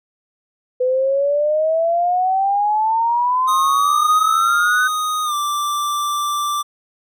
sine exponential sweep, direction up, 500 to 1524 Hz, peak -14 dBFS, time 0.8-4.88 s, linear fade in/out 10 ms
square tone with pitch glide, 1244.5 to 1174.7 Hz, D#6 to D6, 0 to 0 cents, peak -19 dBFS, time 3.47-6.63 s, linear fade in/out 20 ms, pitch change -100 cents, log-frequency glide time 5.24-5.34 s
effects none

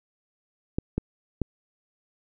clicks, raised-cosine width 3 ms, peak -12 dBFS, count 3, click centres 0.785 / 0.98 / 1.417 s, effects none

